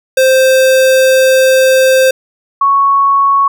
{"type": "tone pair in turn", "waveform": ["square", "sine"], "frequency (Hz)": [523.3, 1108.8], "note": ["C5", "C#6"], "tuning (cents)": [0, 0], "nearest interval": "octave + minor second", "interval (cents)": 1300, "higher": "second", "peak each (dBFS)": -6, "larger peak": "neither", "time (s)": [[0.17, 2.11], [2.61, 3.48]], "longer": "first", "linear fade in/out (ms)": 5, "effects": []}